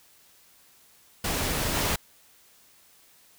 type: noise with level steps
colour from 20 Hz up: pink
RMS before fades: -28 / -26 dBFS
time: 1.24-1.96 s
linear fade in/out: 5 ms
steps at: 1.74 s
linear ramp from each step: 5 ms
effects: white hiss -58 dBFS RMS until 3.38 s

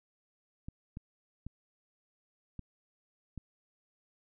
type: clicks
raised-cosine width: 5 ms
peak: -29 dBFS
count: 5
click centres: 0.685 / 0.971 / 1.466 / 2.593 / 3.377 s
effects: none

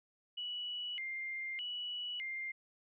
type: tone with vibrato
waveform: sine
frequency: 2489 Hz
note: D#7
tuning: in tune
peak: -38 dBFS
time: 0.37-2.52 s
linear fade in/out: 10 ms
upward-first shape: square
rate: 0.82 Hz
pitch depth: 290 cents each way
effects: none

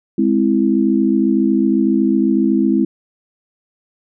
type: chord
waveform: sine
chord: Ab augmented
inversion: none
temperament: equal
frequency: 207.7 / 261.6 / 329.6 Hz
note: Ab3 / C4 / E4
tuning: 0 / 0 / 0 cents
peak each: -16 dBFS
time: 0.18-2.85 s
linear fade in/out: 5 ms
effects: none

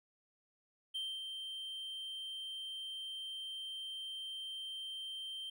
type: tone with ADSR envelope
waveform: triangle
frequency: 3136 Hz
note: G7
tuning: in tune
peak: -35 dBFS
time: 0.94-5.5 s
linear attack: 15 ms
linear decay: 250 ms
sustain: -5 dB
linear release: 6 ms
effects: none

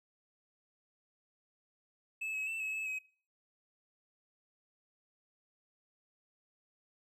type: tone with pitch steps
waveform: triangle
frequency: 2607 / 2563 / 2662 / 2575 / 2600 / 2539 Hz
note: E7 / E7 / E7 / E7 / E7 / D#7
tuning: -20 / -49 / +16 / -41 / -24 / +34 cents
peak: -34 dBFS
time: 2.21-2.99 s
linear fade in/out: 10 ms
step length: 130 ms
effects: noise-tail reverb RT60 0.4 s tail -20 dB re dry

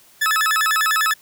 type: tone with vibrato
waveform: 40% pulse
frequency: 1497 Hz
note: F#6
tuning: 20 cents sharp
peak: -15 dBFS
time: 0.21-1.14 s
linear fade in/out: 10 ms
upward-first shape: square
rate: 10 Hz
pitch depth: 260 cents each way
effects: white hiss -51 dBFS RMS until 1.21 s

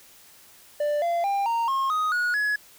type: tone with pitch steps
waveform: triangle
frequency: 590 / 685.6 / 796.7 / 925.8 / 1075.8 / 1250.2 / 1452.8 / 1688.2 Hz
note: D5 / F5 / G5 / A#5 / C6 / D#6 / F#6 / G#6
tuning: +8 / -32 / +28 / -12 / +48 / +8 / -32 / +28 cents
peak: -20 dBFS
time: 0.8-2.56 s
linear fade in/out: 5 ms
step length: 220 ms
effects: white hiss -52 dBFS RMS until 2.78 s

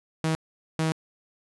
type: tone bursts at uneven times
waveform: sawtooth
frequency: 159.6 Hz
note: D#3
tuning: 44 cents sharp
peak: -19 dBFS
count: 2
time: 0.24-0.35 / 0.79-0.92 s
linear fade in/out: 0 ms
effects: resampled to 24000 Hz

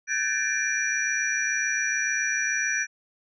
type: tone cluster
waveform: sine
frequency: 1537 / 1679 / 1786 / 2376 / 5850 Hz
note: G6 / G#6 / A6 / D7 / F#8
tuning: -35 / +18 / +25 / +20 / -21 cents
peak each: -30 dBFS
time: 0.07-2.87 s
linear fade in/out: 50 ms
effects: none

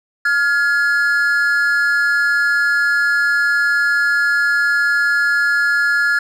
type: tone pair together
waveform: triangle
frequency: 1411 / 1691.8 Hz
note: F6 / G#6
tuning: +17 / +32 cents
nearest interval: minor third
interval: 315 cents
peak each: -14 dBFS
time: 0.25-6.19 s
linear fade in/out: 5 ms
effects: none

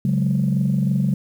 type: chord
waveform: sine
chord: C# suspended fourth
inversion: none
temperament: just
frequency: 138.59 / 184.79 / 207.9 Hz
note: C#3 / F#3 / G#3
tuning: 0 / -2 / +2 cents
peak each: -19 / -20 / -22 dBFS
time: 0.05-1.14 s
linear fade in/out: 2 ms
effects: tanh soft clip ceiling -10 dBFS + 8-bit

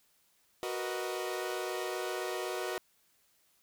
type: chord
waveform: sawtooth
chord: B major seventh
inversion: second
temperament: equal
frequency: 370 / 466.2 / 493.9 / 622.3 Hz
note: F#4 / A#4 / B4 / D#5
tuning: 0 / 0 / 0 / 0 cents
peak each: -33 / -38 / -38 / -37 dBFS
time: 0.63-2.78 s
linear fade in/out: 0 ms
effects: white hiss -70 dBFS RMS until 3.62 s

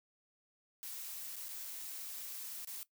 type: noise with dropouts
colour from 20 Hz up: blue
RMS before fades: -45 dBFS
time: 0.83-2.83 s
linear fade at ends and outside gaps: 0 ms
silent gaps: 1.358-1.365 / 1.484-1.49 / 2.648-2.673 s
effects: noise-tail reverb RT60 0.1 s tail -17 dB re dry

